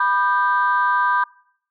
sine chord, G major, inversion first, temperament equal with one note detuned, 987.8 / 1203.5 / 1568 Hz, B5 / D6 / G6, 0 / +42 / 0 cents, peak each -18 / -21 / -20 dBFS, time 0-1.24 s, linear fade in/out 5 ms, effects noise-tail reverb RT60 0.6 s tail -23 dB re dry + tanh soft clip ceiling -7 dBFS

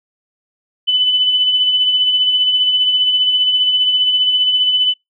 sine tone with tremolo, 3004 Hz, F#7, 26 cents sharp, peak -9 dBFS, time 0.87-4.94 s, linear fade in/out 20 ms, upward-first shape sine, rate 15 Hz, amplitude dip 40%, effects noise-tail reverb RT60 0.2 s tail -26 dB re dry

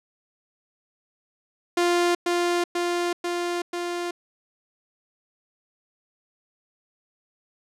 sawtooth tone with echo, 349.2 Hz, F4, in tune, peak -15 dBFS, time 1.77-2.15 s, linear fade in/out 5 ms, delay 490 ms, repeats 4, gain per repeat -2 dB, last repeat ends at 4.11 s, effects low-pass 9000 Hz 12 dB/octave

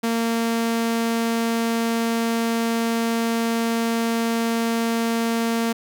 sawtooth tone, 229.7 Hz, A#3, 25 cents flat, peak -16 dBFS, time 0.03-5.73 s, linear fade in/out 10 ms, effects none

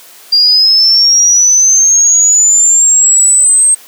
sine linear sweep, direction up, 4757 to 8400 Hz, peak -4 dBFS, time 0.32-3.75 s, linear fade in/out 10 ms, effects white hiss -37 dBFS RMS until 3.87 s + high-pass 300 Hz 12 dB/octave

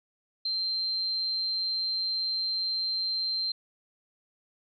sine tone, 4141 Hz, C8, 19 cents flat, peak -27 dBFS, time 0.45-3.52 s, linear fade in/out 5 ms, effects none

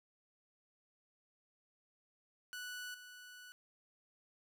sawtooth tone with level steps, 1480 Hz, F#6, in tune, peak -40 / -49 dBFS, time 2.53-3.52 s, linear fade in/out 0 ms, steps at 2.94 s, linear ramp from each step 5 ms, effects none

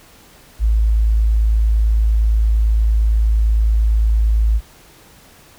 sine tone, 54.4 Hz, A1, 19 cents flat, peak -11 dBFS, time 0.59-4.61 s, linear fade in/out 50 ms, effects pink hiss -46 dBFS RMS until 5.58 s

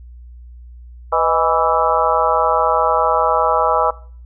harmonic tone with a mistuned harmonic, 164.81 Hz, E3, in tune, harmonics 3 / 4 / 5 / 6 / 7 / 8, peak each -20 / -20 / -20 / -20 / -20 / -20 dBFS, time 1.12-3.91 s, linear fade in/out 10 ms, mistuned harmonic 4, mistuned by -84 cents, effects noise-tail reverb RT60 0.5 s tail -22 dB re dry + added 60 Hz sine -35 dBFS peak until 4.25 s

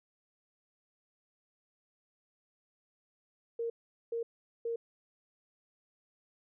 sine tone bursts, 463.7 Hz, A#4, 9 cents flat, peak -32 dBFS, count 3, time 3.59-4.76 s, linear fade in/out 5 ms, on 110 ms, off 420 ms, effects none

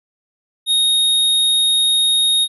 square tone, 3729 Hz, A#7, in tune, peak -13 dBFS, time 0.66-2.48 s, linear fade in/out 50 ms, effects resampled to 32000 Hz

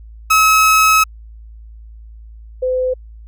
30% pulse / sine tone pair in turn, 1286 / 510.3 Hz, E6 / C5, -43 / -43 cents, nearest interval octave + major third, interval 1600 cents, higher first, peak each -6 / -14 dBFS, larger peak first, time 0.3-1.04 / 2.62-2.94 s, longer first, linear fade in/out 10 ms, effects added 55 Hz sine -34 dBFS peak until 3.27 s

